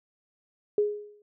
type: tone with exponential decay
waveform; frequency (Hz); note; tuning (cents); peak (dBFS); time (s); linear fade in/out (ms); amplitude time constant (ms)
sine; 416; G#4; +3; -18; 0.78-1.22; 2; 95
effects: none